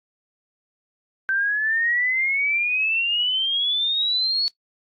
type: exponential sweep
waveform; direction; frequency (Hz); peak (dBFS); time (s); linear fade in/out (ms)
sine; up; 1549 to 4435; -19; 1.29-4.48; 0
effects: noise-tail reverb RT60 0.1 s tail -20 dB re dry + AAC 48 kbps